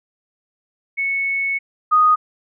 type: tone pair in turn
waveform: sine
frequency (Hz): 2208 / 1241.7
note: C#7 / D#6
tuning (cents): -7 / -4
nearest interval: minor seventh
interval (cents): 997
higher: first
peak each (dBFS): -18 / -10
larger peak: second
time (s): 0.97-1.59 / 1.91-2.16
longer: first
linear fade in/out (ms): 20
effects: none